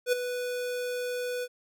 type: tone with ADSR envelope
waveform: square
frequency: 493.9 Hz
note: B4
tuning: in tune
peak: -21 dBFS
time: 0.06-1.48 s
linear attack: 66 ms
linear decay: 10 ms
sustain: -10 dB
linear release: 50 ms
effects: none